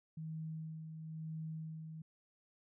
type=tone with tremolo; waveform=sine; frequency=158.8 Hz; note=D#3; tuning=36 cents sharp; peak=-40 dBFS; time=0.17-2.02 s; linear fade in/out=5 ms; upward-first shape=sine; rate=1 Hz; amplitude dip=45%; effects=none